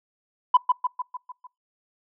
sine tone with echo, 998 Hz, B5, 18 cents sharp, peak -10 dBFS, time 0.54-0.57 s, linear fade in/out 5 ms, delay 150 ms, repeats 6, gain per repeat -5 dB, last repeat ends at 1.47 s, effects noise-tail reverb RT60 0.2 s tail -24 dB re dry + tanh soft clip ceiling -9 dBFS

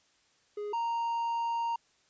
triangle tone pair in turn, 415.3 / 929.6 Hz, G#4 / A#5, 0 / -5 cents, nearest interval octave + major second, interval 1395 cents, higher second, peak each -32 / -27 dBFS, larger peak second, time 0.57-0.73 / 0.73-1.76 s, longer second, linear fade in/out 5 ms, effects white hiss -68 dBFS RMS until 2.09 s + resampled to 16000 Hz

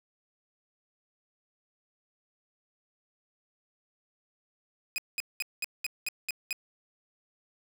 sawtooth tone bursts, 2500 Hz, D#7, 8 cents sharp, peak -26 dBFS, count 8, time 4.96-6.528 s, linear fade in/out 0 ms, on 21 ms, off 200 ms, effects none

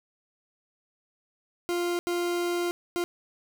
40% pulse tone bursts at uneven times, 349.2 Hz, F4, in tune, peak -25 dBFS, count 3, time 1.69-1.99 / 2.07-2.71 / 2.96-3.04 s, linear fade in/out 0 ms, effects none

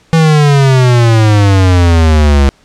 square exponential sweep, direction down, 164.81 to 68 Hz, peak -5 dBFS, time 0.13-2.49 s, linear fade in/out 0 ms, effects pink hiss -48 dBFS RMS until 2.64 s + low-pass 7000 Hz 12 dB/octave

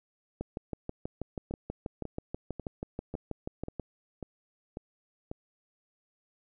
two click trains, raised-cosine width 2 ms, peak -24 / -21 dBFS, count 8 / 22, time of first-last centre 1.51-5.314 / 0.41-3.797 s, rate 1.84 / 6.2 Hz, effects none

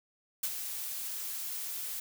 blue noise with ADSR envelope, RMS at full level -31 dBFS, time 0.43-2 s, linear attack 7 ms, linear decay 55 ms, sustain -7 dB, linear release 5 ms, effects none

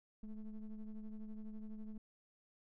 triangle ring-modulated tone, 110 Hz, A2, in tune, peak -39 dBFS, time 0.23-1.98 s, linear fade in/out 5 ms, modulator 104 Hz, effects none

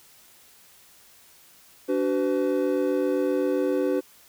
triangle tone cluster, 289.4 / 377 / 505 Hz, D4 / F#4 / B4, -25 / +32 / +39 cents, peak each -24 dBFS, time 1.88-4.01 s, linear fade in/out 20 ms, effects white hiss -54 dBFS RMS until 4.28 s

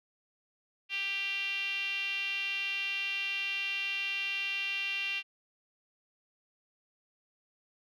5% pulse tone with band-pass filter, 394.2 Hz, G4, 10 cents sharp, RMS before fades -34 dBFS, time 0.89-5.23 s, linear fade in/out 50 ms, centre 2700 Hz, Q 6.3, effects none

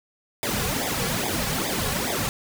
pink noise with flanger, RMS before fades -26 dBFS, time 0.43-2.29 s, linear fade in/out 0 ms, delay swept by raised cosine 0.69 to 3.29 ms, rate 2.4 Hz, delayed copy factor -0.95, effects none

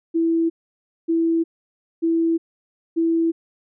sine tone bursts, 330.2 Hz, E4, 3 cents sharp, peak -16 dBFS, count 4, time 0.14-3.32 s, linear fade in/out 20 ms, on 360 ms, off 580 ms, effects none

